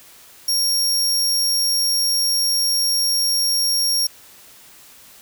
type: tone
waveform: sawtooth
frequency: 5570 Hz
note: F8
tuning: 5 cents flat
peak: -14 dBFS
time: 0.48-4.07 s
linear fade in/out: 5 ms
effects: white hiss -46 dBFS RMS until 5.21 s